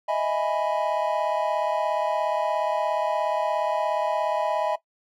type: chord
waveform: triangle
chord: E major seventh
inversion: third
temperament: equal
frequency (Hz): 622.3 / 659.3 / 830.6 / 987.8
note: D#5 / E5 / G#5 / B5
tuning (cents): 0 / 0 / 0 / 0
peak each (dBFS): -25 / -26 / -26 / -28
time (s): 0.08-4.76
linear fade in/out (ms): 10
effects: noise-tail reverb RT60 0.1 s tail -17 dB re dry

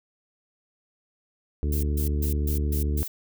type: harmonic tone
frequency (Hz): 73.42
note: D2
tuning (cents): 0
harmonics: 1 / 2 / 3 / 4 / 5 / 6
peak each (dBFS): -23 / -34 / -36 / -36 / -38 / -40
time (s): 1.63-3.03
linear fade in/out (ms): 0
type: noise bursts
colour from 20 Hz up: violet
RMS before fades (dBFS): -34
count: 6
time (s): 1.72-3.08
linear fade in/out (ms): 5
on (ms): 110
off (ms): 140
effects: none

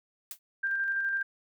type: noise with exponential decay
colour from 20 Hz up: blue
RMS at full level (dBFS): -34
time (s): 0.31-0.39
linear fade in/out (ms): 1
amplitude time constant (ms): 17
type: tone with tremolo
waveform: sine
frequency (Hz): 1587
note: G6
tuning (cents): +21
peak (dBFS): -26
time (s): 0.63-1.23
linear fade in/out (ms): 10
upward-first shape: square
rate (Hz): 12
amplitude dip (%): 25
effects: none

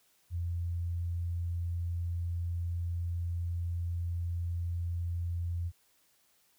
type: tone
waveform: sine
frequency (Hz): 86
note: F2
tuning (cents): -26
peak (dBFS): -31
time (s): 0.3-5.72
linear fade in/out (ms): 50
effects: white hiss -69 dBFS RMS until 6.58 s

